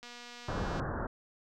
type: click train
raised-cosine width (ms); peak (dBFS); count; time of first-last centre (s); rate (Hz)
0.2; -31; 186; 0.03-0.798; 241
type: low-pass noise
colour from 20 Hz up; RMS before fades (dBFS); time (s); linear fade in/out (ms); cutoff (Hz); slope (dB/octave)
pink; -35; 0.48-1.07; 5; 1700; 96
effects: none